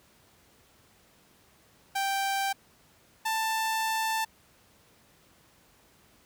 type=tone pair in turn; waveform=sawtooth; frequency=784 / 886.6 Hz; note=G5 / A5; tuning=0 / +13 cents; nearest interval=major second; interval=213 cents; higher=second; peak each=-23 dBFS; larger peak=neither; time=1.95-2.53 / 3.25-4.25 s; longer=second; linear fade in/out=10 ms; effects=pink hiss -61 dBFS RMS until 6.25 s + high-pass 60 Hz 12 dB/octave